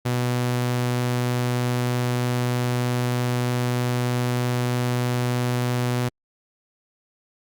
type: tone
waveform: sawtooth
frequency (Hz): 123.2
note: B2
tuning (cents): -4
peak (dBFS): -17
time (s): 0.05-6.09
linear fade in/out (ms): 10
effects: Opus 48 kbps